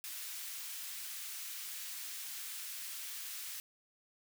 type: high-pass noise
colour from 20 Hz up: white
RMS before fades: -44 dBFS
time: 0.04-3.6 s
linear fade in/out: 0 ms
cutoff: 1700 Hz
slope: 12 dB/octave
effects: none